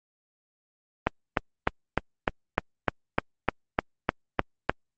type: click train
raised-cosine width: 0.5 ms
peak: -5 dBFS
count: 13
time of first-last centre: 1.07-4.695 s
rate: 3.31 Hz
effects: Opus 24 kbps